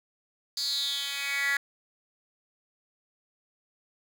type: tone with high-pass filter sweep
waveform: 10% pulse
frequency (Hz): 280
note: C#4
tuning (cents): +18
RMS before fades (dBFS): -30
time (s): 0.57-1.57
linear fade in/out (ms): 2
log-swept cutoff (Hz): 4800 to 1800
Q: 6.6
effects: none